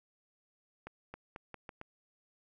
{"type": "accelerating click train", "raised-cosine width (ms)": 0.5, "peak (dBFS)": -29, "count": 6, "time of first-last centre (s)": [0.87, 1.814], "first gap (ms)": 270, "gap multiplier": 0.82, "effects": []}